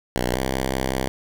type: tone pair in turn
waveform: 5% pulse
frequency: 61.8 / 65.47 Hz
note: B1 / C2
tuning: +2 / +2 cents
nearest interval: minor second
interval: 100 cents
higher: second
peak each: -10 / -11 dBFS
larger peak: first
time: 0.16-0.34 / 0.34-1.08 s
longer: second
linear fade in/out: 0 ms
effects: none

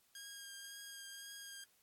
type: tone with vibrato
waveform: 10% pulse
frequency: 1620 Hz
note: G#6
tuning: 43 cents flat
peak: -40 dBFS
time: 0.15-1.64 s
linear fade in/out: 2 ms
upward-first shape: triangle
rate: 1.9 Hz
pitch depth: 19 cents each way
effects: white hiss -73 dBFS RMS until 1.82 s + AAC 64 kbps

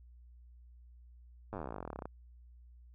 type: slowing click train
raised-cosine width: 1 ms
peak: -27 dBFS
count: 29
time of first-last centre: 1.53-2.056 s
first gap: 9 ms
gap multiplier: 1.05
effects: added 60 Hz sine -54 dBFS peak until 2.94 s

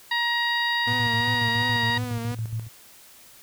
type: harmonic tone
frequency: 946 Hz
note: A#5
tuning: 25 cents sharp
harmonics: 1 / 2 / 3 / 4 / 5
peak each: -28 / -24 / -35 / -29 / -35 dBFS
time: 0.11-1.98 s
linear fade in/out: 5 ms
type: tone with tremolo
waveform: sine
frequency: 112.2 Hz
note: A2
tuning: 34 cents sharp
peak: -25 dBFS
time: 0.86-2.69 s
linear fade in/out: 50 ms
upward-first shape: square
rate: 7.2 Hz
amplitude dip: 60%
type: tone with vibrato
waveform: sawtooth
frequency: 240.3 Hz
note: B3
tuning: 47 cents flat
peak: -27 dBFS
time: 0.87-2.35 s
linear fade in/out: 5 ms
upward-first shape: triangle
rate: 2.8 Hz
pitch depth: 75 cents each way
effects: white hiss -50 dBFS RMS until 3.42 s

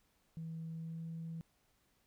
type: tone with pitch glide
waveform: sine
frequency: 162.6 to 164.11 Hz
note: E3 to E3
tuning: -23 to -7 cents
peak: -40 dBFS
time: 0.37-1.41 s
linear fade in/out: 0 ms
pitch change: +16 cents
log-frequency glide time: 0.74-1.01 s
effects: tanh soft clip ceiling -37 dBFS + pink hiss -75 dBFS RMS until 2.06 s

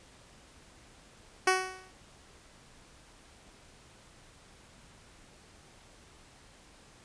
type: tone with exponential decay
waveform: 10% pulse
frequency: 374 Hz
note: F#4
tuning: 19 cents sharp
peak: -12 dBFS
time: 1.47-1.92 s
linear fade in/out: 5 ms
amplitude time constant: 96 ms
effects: pink hiss -57 dBFS RMS until 7.04 s + resampled to 22050 Hz

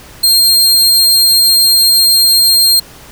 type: tone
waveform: sawtooth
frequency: 4202 Hz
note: C8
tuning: 7 cents sharp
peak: -3 dBFS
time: 0.23-2.8 s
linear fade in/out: 10 ms
effects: pink hiss -36 dBFS RMS until 3.11 s

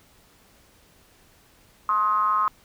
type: ring-modulated tone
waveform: triangle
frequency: 101.9 Hz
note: G#2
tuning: 32 cents flat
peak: -14 dBFS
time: 1.89-2.48 s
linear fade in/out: 0 ms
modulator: 1160 Hz
effects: pink hiss -57 dBFS RMS until 2.64 s

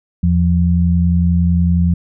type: tone pair together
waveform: sine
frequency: 82.41 / 173.36 Hz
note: E2 / F3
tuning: 0 / -12 cents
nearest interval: octave + minor second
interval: 1288 cents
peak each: -13 dBFS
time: 0.23-1.94 s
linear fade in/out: 5 ms
effects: none

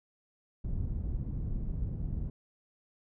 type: low-pass noise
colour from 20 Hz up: pink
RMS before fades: -34 dBFS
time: 0.64-2.3 s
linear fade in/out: 5 ms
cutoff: 150 Hz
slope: 12 dB/octave
effects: none

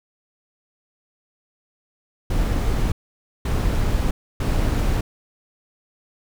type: noise bursts at uneven times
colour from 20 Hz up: brown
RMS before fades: -20 dBFS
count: 3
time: 2.3-2.92 / 3.45-4.11 / 4.4-5.01 s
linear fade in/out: 5 ms
effects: none

